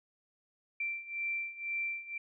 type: beating tone pair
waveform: sine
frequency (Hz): 2349 / 2351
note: D7 / D7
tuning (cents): 0 / +1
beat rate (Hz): 2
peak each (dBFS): -39 / -36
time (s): 0.8-2.18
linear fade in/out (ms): 5
effects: none